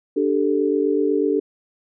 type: chord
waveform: sine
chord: D suspended fourth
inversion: none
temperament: equal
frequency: 293.7 / 392 / 440 Hz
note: D4 / G4 / A4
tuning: 0 / 0 / 0 cents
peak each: -21 dBFS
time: 0.16-1.4 s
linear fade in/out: 10 ms
effects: none